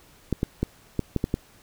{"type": "clicks", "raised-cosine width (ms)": 3, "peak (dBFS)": -10, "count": 7, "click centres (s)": [0.327, 0.431, 0.63, 0.993, 1.163, 1.241, 1.341], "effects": ["pink hiss -55 dBFS RMS until 1.62 s"]}